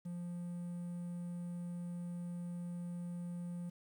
triangle tone with quantisation, 174.61 Hz, F3, in tune, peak -38 dBFS, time 0.05-3.7 s, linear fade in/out 10 ms, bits 11, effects none

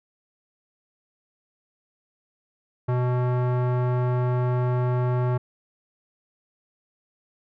square tone with low-pass filter, 124.4 Hz, B2, 13 cents sharp, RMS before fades -23 dBFS, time 2.88-5.38 s, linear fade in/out 10 ms, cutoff 1100 Hz, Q 1.2, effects none

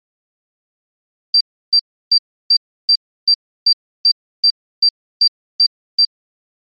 sine tone bursts, 4700 Hz, D8, 1 cent sharp, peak -7 dBFS, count 13, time 1.34-6.051 s, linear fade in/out 5 ms, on 67 ms, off 320 ms, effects MP3 32 kbps

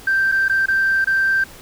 sine tone with dropouts, 1568 Hz, G6, in tune, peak -13 dBFS, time 0.07-1.44 s, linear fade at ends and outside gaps 5 ms, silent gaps 0.317-0.321 / 0.483-0.496 / 0.659-0.683 / 1.045-1.071 s, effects tanh soft clip ceiling -10 dBFS + pink hiss -41 dBFS RMS until 1.61 s

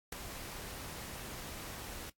pink noise with ADSR envelope, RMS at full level -34 dBFS, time 0.12-2.1 s, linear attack 7 ms, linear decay 3 ms, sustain -11 dB, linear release 6 ms, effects noise-tail reverb RT60 0.1 s tail -19 dB re dry + AAC 64 kbps

